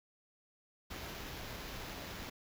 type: noise with sample-and-hold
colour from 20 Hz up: pink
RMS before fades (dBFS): -45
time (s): 0.9-2.3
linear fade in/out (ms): 10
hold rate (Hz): 8820
effects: none